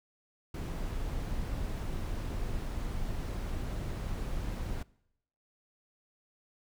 brown noise, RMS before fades -35 dBFS, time 0.54-4.83 s, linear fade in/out 5 ms, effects noise-tail reverb RT60 0.8 s tail -23 dB re dry

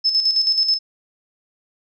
sine tone with tremolo, 5230 Hz, E8, 15 cents flat, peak -13 dBFS, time 0.04-0.79 s, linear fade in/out 20 ms, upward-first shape square, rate 9.3 Hz, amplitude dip 55%, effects none

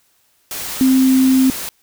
sine tone in noise, 261.6 Hz, C4, in tune, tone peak -9 dBFS, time 0.81-1.5 s, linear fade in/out 0 ms, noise white, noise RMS -26 dBFS, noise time 0.51-1.69 s, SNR +14 dB, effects white hiss -59 dBFS RMS until 1.82 s

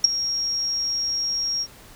sine tone with ADSR envelope, 5588 Hz, F8, in tune, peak -7 dBFS, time 0.04-1.67 s, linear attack 6 ms, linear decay 12 ms, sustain -15 dB, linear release 54 ms, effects pink hiss -47 dBFS RMS until 1.95 s

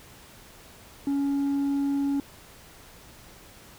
triangle tone with hard clipping, 279.9 Hz, C#4, 17 cents sharp, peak -22 dBFS, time 1.07-2.2 s, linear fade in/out 2 ms, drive 1 dB, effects pink hiss -50 dBFS RMS until 3.78 s

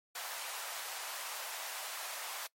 pink high-pass noise, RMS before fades -42 dBFS, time 0.15-2.47 s, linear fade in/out 5 ms, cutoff 670 Hz, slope 24 dB/octave, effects noise-tail reverb RT60 0.1 s tail -22 dB re dry + MP3 64 kbps

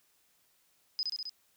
sine tone with echo, 5020 Hz, D#8, 15 cents sharp, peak -29 dBFS, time 0.99-1.03 s, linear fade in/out 0 ms, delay 66 ms, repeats 4, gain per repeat -2 dB, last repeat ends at 1.294 s, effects white hiss -70 dBFS RMS until 1.56 s

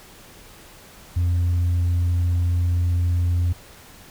sine tone, 87.31 Hz, F2, in tune, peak -15 dBFS, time 1.16-3.53 s, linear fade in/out 10 ms, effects tanh soft clip ceiling -16 dBFS + pink hiss -46 dBFS RMS until 4.1 s

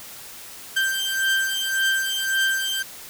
30% pulse beating tone pair, 1568 / 1569.8 Hz, G6 / G6, 0 / +2 cents, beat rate 1.8 Hz, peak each -21 dBFS, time 0.76-2.83 s, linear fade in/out 10 ms, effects white hiss -40 dBFS RMS until 3.09 s

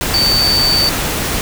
sine tone in noise, 4569 Hz, D8, 48 cents flat, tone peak -11 dBFS, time 0.14-0.89 s, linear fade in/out 0 ms, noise pink, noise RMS -18 dBFS, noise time 0.01-1.41 s, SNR +4 dB, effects none

